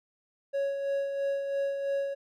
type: tone with tremolo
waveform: triangle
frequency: 555 Hz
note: C#5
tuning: 2 cents sharp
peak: -24 dBFS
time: 0.53-2.15 s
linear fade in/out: 20 ms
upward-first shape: sine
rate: 3 Hz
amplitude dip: 45%
effects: none